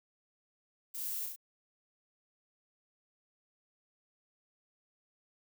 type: noise with echo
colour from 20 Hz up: violet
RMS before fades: -41 dBFS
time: 0.94-1.26 s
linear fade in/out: 10 ms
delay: 34 ms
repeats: 3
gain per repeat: -2 dB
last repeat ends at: 1.362 s
effects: none